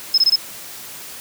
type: tone bursts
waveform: sine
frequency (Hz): 5170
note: E8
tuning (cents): -34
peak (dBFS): -10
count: 4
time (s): 0.14-0.359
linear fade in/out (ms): 5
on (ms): 39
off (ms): 21
effects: white hiss -35 dBFS RMS until 1.2 s + high-pass 80 Hz 12 dB/octave